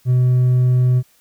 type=tone with hard clipping; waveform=sine; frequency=125.8 Hz; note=B2; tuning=32 cents sharp; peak=-12 dBFS; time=0.05-1.03 s; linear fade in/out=50 ms; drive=2 dB; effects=white hiss -56 dBFS RMS until 1.2 s